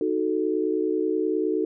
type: chord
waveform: sine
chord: D# diminished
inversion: none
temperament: equal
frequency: 311.1 / 370 / 440 Hz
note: D#4 / F#4 / A4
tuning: 0 / 0 / 0 cents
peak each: -26 dBFS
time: 0.01-1.65 s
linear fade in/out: 2 ms
effects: none